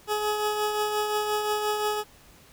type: tone with tremolo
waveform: 20% pulse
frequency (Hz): 422.1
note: G#4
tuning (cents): +28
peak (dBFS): -18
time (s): 0.07-2.04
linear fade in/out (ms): 50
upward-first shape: triangle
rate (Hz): 5.7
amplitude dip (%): 45
effects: pink hiss -54 dBFS RMS until 2.52 s